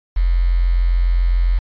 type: tone with quantisation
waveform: sine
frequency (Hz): 43.65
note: F1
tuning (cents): 0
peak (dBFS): -12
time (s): 0.16-1.59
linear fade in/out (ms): 10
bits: 6
effects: resampled to 11025 Hz